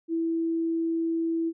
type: tone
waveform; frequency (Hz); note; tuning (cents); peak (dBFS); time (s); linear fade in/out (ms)
sine; 329.6; E4; 0; -24; 0.08-1.53; 50
effects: none